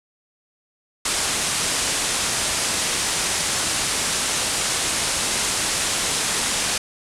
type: low-pass noise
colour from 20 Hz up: white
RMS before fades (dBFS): -23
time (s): 1.05-6.78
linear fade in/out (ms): 5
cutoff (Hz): 10000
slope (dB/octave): 48
effects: none